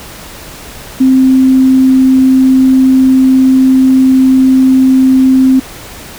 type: tone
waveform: sine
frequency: 261.7 Hz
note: C4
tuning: in tune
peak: -3 dBFS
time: 1-5.6 s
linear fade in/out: 10 ms
effects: pink hiss -29 dBFS RMS until 6.18 s